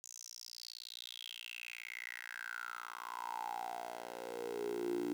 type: tone with high-pass filter sweep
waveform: 10% pulse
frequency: 59.1 Hz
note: A#1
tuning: 24 cents sharp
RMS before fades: -44 dBFS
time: 0.04-5.13 s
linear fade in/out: 0 ms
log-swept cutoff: 6700 to 310 Hz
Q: 8.9
effects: 10-bit